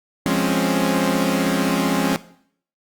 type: chord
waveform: sawtooth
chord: Db major seventh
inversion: first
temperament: equal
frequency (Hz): 174.61 / 207.7 / 261.6 / 277.2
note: F3 / Ab3 / C4 / Db4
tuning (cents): 0 / 0 / 0 / 0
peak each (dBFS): -19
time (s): 0.26-2.16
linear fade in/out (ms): 0
effects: noise-tail reverb RT60 0.6 s tail -17 dB re dry + Opus 48 kbps